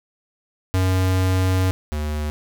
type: tone pair in turn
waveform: square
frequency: 93.2 / 75.33 Hz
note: F#2 / D2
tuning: +13 / +45 cents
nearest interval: major third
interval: 368 cents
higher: first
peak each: -17 / -23 dBFS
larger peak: first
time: 0.74-1.71 / 1.92-2.3 s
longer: first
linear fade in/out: 0 ms
effects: none